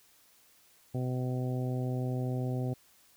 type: harmonic tone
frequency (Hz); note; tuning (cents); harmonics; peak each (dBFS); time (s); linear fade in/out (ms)
126.9; B2; +47; 1 / 2 / 3 / 4 / 5 / 6; -31 / -37 / -41 / -43 / -45 / -47; 0.94-2.74; 10
effects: white hiss -63 dBFS RMS until 3.16 s